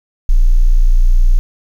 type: tone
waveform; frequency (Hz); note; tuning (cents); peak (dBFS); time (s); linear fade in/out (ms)
sine; 29.51; A#0; +22; -5; 0.29-1.39; 0
effects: 7-bit